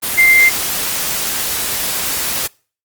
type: tone in noise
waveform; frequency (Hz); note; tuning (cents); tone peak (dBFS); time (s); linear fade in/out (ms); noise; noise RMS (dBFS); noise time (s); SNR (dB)
sine; 2093; C7; 0; -6; 0.17-0.5; 20; white; -19; 0.02-2.48; +10
effects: noise-tail reverb RT60 0.4 s tail -25 dB re dry + Opus 32 kbps